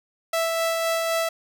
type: tone with tremolo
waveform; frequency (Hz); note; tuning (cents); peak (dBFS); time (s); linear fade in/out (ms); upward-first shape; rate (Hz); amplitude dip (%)
sawtooth; 659.3; E5; 0; -17; 0.33-1.29; 5; sine; 3.9; 25
effects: 9-bit